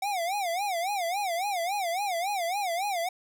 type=tone with vibrato; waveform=square; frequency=744 Hz; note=F#5; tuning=9 cents sharp; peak=-28 dBFS; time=0.02-3.09 s; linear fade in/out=5 ms; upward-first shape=sine; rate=3.6 Hz; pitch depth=190 cents each way; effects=none